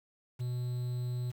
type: tone with quantisation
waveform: triangle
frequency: 123.47 Hz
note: B2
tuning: in tune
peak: -30 dBFS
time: 0.39-1.32 s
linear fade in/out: 20 ms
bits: 9
effects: none